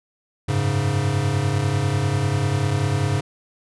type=chord; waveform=square; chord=F# suspended second; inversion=none; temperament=equal with one note detuned; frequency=93.68 / 103.83 / 138.59 Hz; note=F#2 / G#2 / C#3; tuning=+22 / 0 / 0 cents; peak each=-28 / -23 / -23 dBFS; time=0.48-3.21 s; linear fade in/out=10 ms; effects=resampled to 24000 Hz